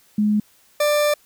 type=tone pair in turn; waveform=sine / 40% pulse; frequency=210.2 / 592.1 Hz; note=G#3 / D5; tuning=+21 / +14 cents; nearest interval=octave + tritone; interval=1793 cents; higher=second; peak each=-15 dBFS; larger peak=neither; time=0.18-0.4 / 0.8-1.14 s; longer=second; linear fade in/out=5 ms; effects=white hiss -56 dBFS RMS until 1.25 s